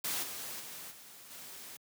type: noise with level steps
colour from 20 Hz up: white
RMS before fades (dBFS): -35 / -42 / -46 / -53 / -48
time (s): 0.04-1.77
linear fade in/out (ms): 5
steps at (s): 0.22 / 0.59 / 0.9 / 1.3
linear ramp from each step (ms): 20
effects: high-pass 100 Hz 12 dB/octave